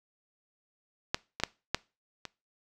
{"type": "clicks", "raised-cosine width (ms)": 0.2, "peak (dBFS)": [-9, -17, -7, -8, -21], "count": 5, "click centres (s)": [1.145, 1.4, 1.436, 1.746, 2.253], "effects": ["noise-tail reverb RT60 0.3 s tail -23 dB re dry"]}